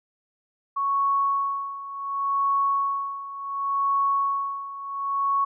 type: tone with tremolo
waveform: sine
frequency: 1109 Hz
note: C#6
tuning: in tune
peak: -19 dBFS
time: 0.76-5.45 s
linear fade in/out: 10 ms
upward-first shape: sine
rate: 0.69 Hz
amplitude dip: 80%
effects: none